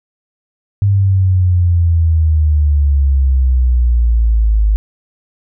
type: exponential sweep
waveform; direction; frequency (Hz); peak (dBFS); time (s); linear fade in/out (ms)
sine; down; 101 to 51.6; -8; 0.82-4.76; 0
effects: none